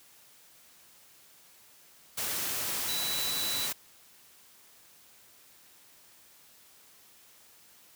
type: tone in noise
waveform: sine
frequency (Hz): 3951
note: B7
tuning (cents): 0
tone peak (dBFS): -33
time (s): 2.88-3.67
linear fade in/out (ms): 10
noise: white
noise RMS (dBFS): -33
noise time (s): 2.17-3.73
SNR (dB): -3
effects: white hiss -58 dBFS RMS until 7.95 s + high-pass 60 Hz 12 dB/octave